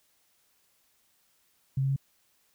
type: tone with pitch steps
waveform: sine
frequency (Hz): 134.2 / 135.52 / 136.86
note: C3 / C#3 / C#3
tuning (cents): +44 / -39 / -22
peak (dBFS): -24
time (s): 1.77-1.962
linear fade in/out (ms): 5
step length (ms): 64
effects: white hiss -69 dBFS RMS until 2.54 s

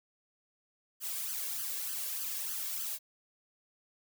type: noise with flanger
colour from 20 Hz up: blue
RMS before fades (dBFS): -37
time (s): 1-2.99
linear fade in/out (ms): 50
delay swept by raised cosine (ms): 0.64 to 1.84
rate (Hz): 3.3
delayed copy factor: +0.85
effects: none

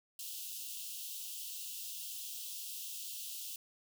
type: high-pass noise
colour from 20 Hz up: white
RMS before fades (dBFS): -44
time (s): 0.19-3.56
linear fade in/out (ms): 2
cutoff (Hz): 2700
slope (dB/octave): 96
effects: none

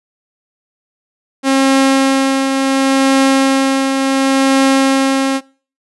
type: tone with tremolo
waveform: sawtooth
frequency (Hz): 269.4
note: C#4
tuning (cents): -49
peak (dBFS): -4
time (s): 1.43-5.41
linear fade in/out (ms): 50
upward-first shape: triangle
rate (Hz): 0.7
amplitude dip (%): 45
effects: noise-tail reverb RT60 0.4 s tail -23 dB re dry + resampled to 24000 Hz

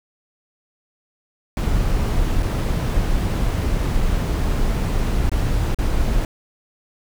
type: noise with dropouts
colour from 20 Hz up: brown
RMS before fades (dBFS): -19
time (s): 1.57-6.25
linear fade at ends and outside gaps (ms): 1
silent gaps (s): 2.424-2.428 / 5.295-5.316 / 5.746-5.787
effects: none

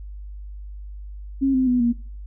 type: tone with pitch steps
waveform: sine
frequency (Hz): 271 / 259.2 / 247.9 / 237.1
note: C#4 / C4 / B3 / A#3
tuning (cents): -39 / -16 / +7 / +30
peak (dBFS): -16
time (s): 1.41-1.93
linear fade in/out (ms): 20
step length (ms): 130
effects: noise-tail reverb RT60 0.5 s tail -23 dB re dry + added 50 Hz sine -33 dBFS peak until 2.26 s

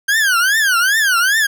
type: tone with vibrato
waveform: 40% pulse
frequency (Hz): 1567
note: G6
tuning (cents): -1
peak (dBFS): -11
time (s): 0.08-1.47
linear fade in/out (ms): 10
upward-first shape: triangle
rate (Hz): 2.5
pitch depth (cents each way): 270
effects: none

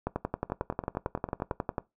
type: two click trains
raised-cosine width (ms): 1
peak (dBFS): -15 / -23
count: 20 / 10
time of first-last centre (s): 0.07-1.782 / 0.5-1.514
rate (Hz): 11.1 / 8.88
effects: noise-tail reverb RT60 0.2 s tail -20 dB re dry

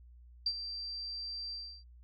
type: tone with ADSR envelope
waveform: sine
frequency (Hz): 4699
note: D8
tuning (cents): 0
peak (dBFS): -27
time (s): 0.46-1.84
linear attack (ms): 5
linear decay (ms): 61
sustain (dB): -11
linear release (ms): 320
effects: added 60 Hz sine -53 dBFS peak until 2.03 s

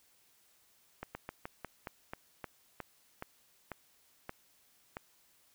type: slowing click train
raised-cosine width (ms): 0.5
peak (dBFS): -25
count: 13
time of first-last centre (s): 1.03-4.969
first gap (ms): 120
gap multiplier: 1.17
effects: white hiss -68 dBFS RMS until 5.54 s

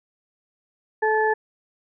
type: harmonic tone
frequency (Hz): 434.2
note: A4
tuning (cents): -23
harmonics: 1 / 2 / 4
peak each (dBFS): -21 / -22 / -24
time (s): 1.02-1.34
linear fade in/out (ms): 10
effects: none

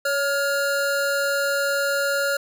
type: tone pair together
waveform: square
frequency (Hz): 560 / 1411.1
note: C#5 / F6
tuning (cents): +18 / +17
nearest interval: octave + major third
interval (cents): 1599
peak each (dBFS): -24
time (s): 0.05-2.37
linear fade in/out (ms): 5
effects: none

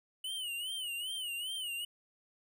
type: tone with vibrato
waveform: square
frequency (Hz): 2960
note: F#7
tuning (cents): 0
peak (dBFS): -37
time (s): 0.24-1.85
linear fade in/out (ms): 5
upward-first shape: sine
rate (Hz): 2.5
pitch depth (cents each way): 120
effects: none

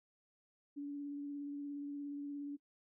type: tone with vibrato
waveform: sine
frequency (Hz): 286.3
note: D4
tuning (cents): -44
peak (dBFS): -40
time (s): 0.76-2.57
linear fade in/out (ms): 20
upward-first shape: sine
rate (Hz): 17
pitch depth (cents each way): 14
effects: noise-tail reverb RT60 0.1 s tail -22 dB re dry

